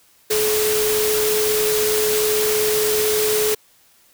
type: tone in noise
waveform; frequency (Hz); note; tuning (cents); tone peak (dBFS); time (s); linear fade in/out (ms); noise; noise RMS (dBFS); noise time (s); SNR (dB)
sine; 427.4; G#4; +50; -18; 0.3-3.55; 10; white; -22; 0.3-3.55; +1
effects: white hiss -55 dBFS RMS until 4.13 s